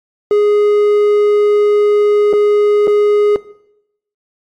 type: tone with dropouts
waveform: triangle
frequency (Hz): 415.3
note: G#4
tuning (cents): 0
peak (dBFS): -6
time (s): 0.31-3.36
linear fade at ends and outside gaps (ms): 1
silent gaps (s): 2.329-2.335 / 2.872-2.878
effects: noise-tail reverb RT60 0.8 s tail -18 dB re dry + AAC 64 kbps